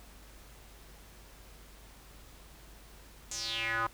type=tone with band-pass filter sweep; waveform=square; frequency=113.7 Hz; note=A#2; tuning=43 cents flat; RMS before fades=-34 dBFS; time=3.31-3.87 s; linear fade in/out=5 ms; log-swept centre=7200 to 1100 Hz; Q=5.2; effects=added 50 Hz sine -54 dBFS peak until 3.93 s + pink hiss -56 dBFS RMS until 3.93 s